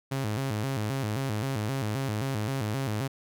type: tone with vibrato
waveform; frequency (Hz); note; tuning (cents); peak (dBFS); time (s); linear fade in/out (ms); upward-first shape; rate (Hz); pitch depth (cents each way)
sawtooth; 120; B2; -49; -24; 0.11-3.08; 10; square; 3.8; 210
effects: none